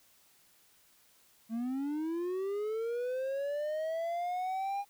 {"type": "linear sweep", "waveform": "triangle", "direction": "up", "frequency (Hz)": [220, 812], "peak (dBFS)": -30, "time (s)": [1.49, 4.85], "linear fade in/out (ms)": 50, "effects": ["white hiss -65 dBFS RMS until 4.89 s"]}